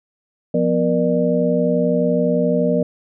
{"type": "tone cluster", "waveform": "sine", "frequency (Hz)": [175.4, 247.1, 472.1, 599], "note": ["F3", "B3", "A#4", "D5"], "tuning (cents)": [8, 1, 22, 34], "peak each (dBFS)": -20, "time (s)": [0.54, 2.83], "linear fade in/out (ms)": 5, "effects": []}